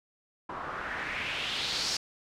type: noise with low-pass filter sweep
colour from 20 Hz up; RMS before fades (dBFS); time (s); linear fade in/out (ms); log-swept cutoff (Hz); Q
white; -34; 0.49-1.97; 5; 1000 to 5600; 2.9
effects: none